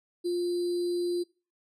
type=tone with sample-and-hold; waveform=sine; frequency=350.4 Hz; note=F4; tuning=6 cents sharp; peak=-26 dBFS; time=0.24-1.24 s; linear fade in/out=20 ms; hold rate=4410 Hz; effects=noise-tail reverb RT60 0.4 s tail -25 dB re dry + low-pass 10000 Hz 12 dB/octave